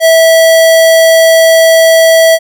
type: tone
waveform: square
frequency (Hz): 653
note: E5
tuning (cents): -17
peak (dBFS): -3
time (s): 0-2.39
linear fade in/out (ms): 50
effects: none